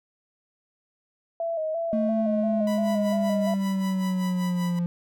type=tone with vibrato; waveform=sine; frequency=648 Hz; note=E5; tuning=30 cents flat; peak=-25 dBFS; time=1.4-3.54 s; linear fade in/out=2 ms; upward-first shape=square; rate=2.9 Hz; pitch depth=53 cents each way
type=linear sweep; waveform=triangle; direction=down; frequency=223.7 to 172.9 Hz; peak=-21 dBFS; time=1.93-4.86 s; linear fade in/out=0 ms
type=tone with tremolo; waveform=sawtooth; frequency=988 Hz; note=B5; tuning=in tune; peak=-30 dBFS; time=2.67-4.79 s; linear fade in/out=2 ms; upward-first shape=sine; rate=5.2 Hz; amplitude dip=75%
effects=none